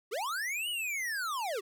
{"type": "linear two-way sweep", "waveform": "square", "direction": "up then down", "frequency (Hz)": [355.7, 2983, 355.7], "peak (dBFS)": -33, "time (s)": [0.11, 1.61], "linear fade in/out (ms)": 20, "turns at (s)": 0.69, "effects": []}